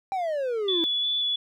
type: exponential sweep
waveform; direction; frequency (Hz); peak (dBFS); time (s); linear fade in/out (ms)
triangle; down; 793 to 320; -23; 0.12-0.84; 0
type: tone with vibrato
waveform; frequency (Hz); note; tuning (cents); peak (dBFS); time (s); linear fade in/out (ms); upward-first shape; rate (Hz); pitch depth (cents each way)
sine; 3438; A7; -41; -23; 0.68-1.36; 5; square; 2.8; 10
effects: none